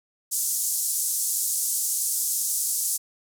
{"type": "band-pass noise", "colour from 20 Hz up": "white", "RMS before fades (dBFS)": -26, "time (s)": [0.31, 2.98], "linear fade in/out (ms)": 20, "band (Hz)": [6300, 12000], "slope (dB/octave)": 24, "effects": []}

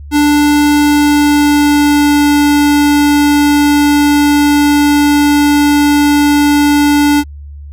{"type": "tone with pitch glide", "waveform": "square", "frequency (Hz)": [293.7, 291.3], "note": ["D4", "D4"], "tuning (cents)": [0, -14], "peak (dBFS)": -7, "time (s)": [0.11, 7.24], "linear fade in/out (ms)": 50, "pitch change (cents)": -14, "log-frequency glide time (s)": [0.76, 2.3], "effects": ["added 72 Hz sine -26 dBFS peak until 7.72 s"]}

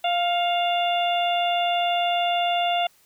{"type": "harmonic tone with a mistuned harmonic", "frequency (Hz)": 698.5, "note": "F5", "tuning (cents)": 0, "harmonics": [1, 2, 3, 4, 5], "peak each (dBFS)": [-21, -35, -35, -28, -31], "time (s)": [0.04, 2.87], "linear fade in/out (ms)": 5, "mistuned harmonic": 3, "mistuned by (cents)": 40, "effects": ["white hiss -59 dBFS RMS until 3.05 s"]}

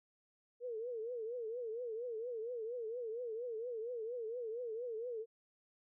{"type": "tone with vibrato", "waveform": "sine", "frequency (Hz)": 466.2, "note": "A#4", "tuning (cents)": 0, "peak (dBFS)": -39, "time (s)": [0.6, 5.26], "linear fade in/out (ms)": 50, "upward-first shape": "triangle", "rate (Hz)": 4.3, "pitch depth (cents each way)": 150, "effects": []}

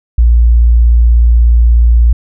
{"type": "tone", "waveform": "sine", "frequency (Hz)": 58.27, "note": "A#1", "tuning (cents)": 0, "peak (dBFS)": -3, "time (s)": [0.18, 2.13], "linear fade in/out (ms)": 5, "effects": []}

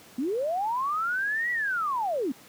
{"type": "linear two-way sweep", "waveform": "sine", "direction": "up then down", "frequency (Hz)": [233.1, 1963, 233.1], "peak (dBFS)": -25, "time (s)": [0.18, 2.32], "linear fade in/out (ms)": 5, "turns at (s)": 1.51, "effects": ["pink hiss -51 dBFS RMS until 2.48 s", "high-pass 150 Hz 12 dB/octave"]}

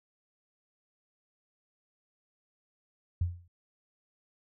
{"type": "tone with exponential decay", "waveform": "sine", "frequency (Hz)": 87.4, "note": "F2", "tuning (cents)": 2, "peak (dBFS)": -23, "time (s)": [3.21, 3.48], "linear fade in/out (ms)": 5, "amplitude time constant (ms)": 58, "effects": []}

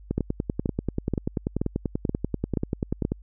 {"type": "two click trains", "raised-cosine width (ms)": 3, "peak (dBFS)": [-12, -11], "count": [32, 7], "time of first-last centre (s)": [[0.11, 3.12], [0.18, 3.051]], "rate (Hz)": [10.3, 2.09], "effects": ["added 50 Hz sine -44 dBFS peak until 3.22 s"]}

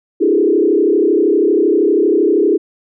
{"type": "tone with frequency modulation", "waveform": "sine", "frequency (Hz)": 370, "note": "F#4", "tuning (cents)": 0, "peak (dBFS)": -9, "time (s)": [0.2, 2.58], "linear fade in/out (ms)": 20, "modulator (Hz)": 32.7, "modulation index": 2, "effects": []}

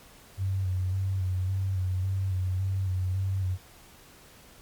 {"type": "tone with vibrato", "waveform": "sine", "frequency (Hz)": 94.1, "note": "F#2", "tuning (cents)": 30, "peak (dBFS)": -25, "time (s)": [0.37, 3.58], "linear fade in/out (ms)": 50, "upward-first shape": "square", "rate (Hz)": 1.8, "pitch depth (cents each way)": 33, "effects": ["pink hiss -53 dBFS RMS until 4.61 s", "MP3 96 kbps"]}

